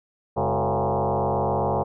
sine tone with frequency modulation, 138.59 Hz, C#3, in tune, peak -20 dBFS, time 0.36-1.84 s, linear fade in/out 20 ms, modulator 115 Hz, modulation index 7.3, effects none

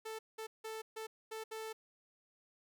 sawtooth tone bursts at uneven times, 440.8 Hz, A4, 3 cents sharp, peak -38 dBFS, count 6, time 0.05-0.19 / 0.38-0.47 / 0.64-0.82 / 0.96-1.07 / 1.31-1.44 / 1.51-1.73 s, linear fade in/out 10 ms, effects none

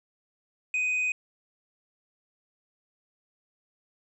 triangle tone, 2500 Hz, D#7, 8 cents sharp, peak -23 dBFS, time 0.74-1.12 s, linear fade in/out 2 ms, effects resampled to 22050 Hz

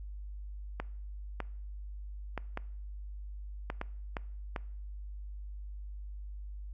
clicks, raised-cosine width 0.5 ms, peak -20 dBFS, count 8, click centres 0.8 / 1.403 / 2.377 / 2.574 / 3.701 / 3.814 / 4.168 / 4.562 s, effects noise-tail reverb RT60 0.6 s tail -22 dB re dry + added 50 Hz sine -40 dBFS peak until 6.73 s

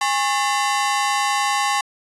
sawtooth ring-modulated tone, 954 Hz, A#5, 40 cents sharp, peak -11 dBFS, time 0.01-1.81 s, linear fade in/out 5 ms, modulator 135 Hz, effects resampled to 24000 Hz

